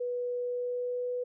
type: tone with pitch glide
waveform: sine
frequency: 490 to 494 Hz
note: B4 to B4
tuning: -14 to 0 cents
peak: -30 dBFS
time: 0-1.24 s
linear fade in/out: 10 ms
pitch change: +14 cents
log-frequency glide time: 0.39-1.11 s
effects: none